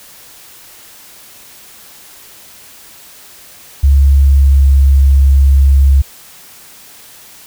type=tone with pitch glide; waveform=sine; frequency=69.3 to 68.46 Hz; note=C#2 to C#2; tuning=0 to -21 cents; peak=-4 dBFS; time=3.83-6.02 s; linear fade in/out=10 ms; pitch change=-21 cents; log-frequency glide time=4.14-4.74 s; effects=white hiss -38 dBFS RMS until 7.46 s